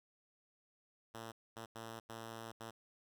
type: tone bursts at uneven times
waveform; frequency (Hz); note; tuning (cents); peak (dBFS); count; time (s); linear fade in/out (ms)
5% pulse; 113.3; A#2; -49; -35; 5; 1.14-1.32 / 1.56-1.66 / 1.75-2 / 2.09-2.52 / 2.6-2.71; 10
effects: none